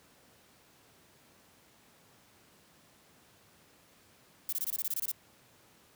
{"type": "noise bursts", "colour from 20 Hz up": "violet", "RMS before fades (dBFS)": -33, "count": 11, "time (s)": [4.49, 5.116], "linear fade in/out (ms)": 2, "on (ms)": 36, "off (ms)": 23, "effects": ["pink hiss -62 dBFS RMS until 5.95 s", "high-pass 100 Hz 12 dB/octave"]}